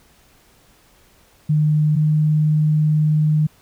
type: tone pair in turn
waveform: sine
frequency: 152 / 153.06 Hz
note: D#3 / D#3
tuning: -40 / -28 cents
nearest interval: unison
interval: 12 cents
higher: second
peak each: -13 dBFS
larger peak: neither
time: 1.49-1.96 / 1.96-3.47 s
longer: second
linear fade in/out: 10 ms
effects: pink hiss -54 dBFS RMS until 3.61 s